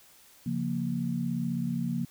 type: chord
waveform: sine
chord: Bb minor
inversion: first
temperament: equal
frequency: 138.59 / 174.61 / 233.1 Hz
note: Db3 / F3 / Bb3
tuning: 0 / 0 / 0 cents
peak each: -34 / -32 / -31 dBFS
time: 0.46-2.05 s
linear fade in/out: 5 ms
effects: white hiss -57 dBFS RMS until 2.1 s